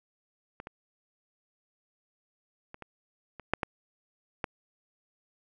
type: clicks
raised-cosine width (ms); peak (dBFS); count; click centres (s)
0.5; -25 / -25 / -28 / -27 / -28 / -9 / -14 / -15; 8; 0.601 / 0.671 / 2.744 / 2.823 / 3.397 / 3.536 / 3.632 / 4.442
effects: none